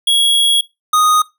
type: tone pair in turn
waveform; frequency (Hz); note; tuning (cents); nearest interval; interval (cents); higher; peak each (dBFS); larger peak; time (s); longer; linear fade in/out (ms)
square; 3322 / 1241.9; G#7 / D#6; 0 / -4; octave + perfect fourth; 1704; first; -10; neither; 0.07-0.61 / 0.93-1.22; first; 5
effects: noise-tail reverb RT60 0.2 s tail -19 dB re dry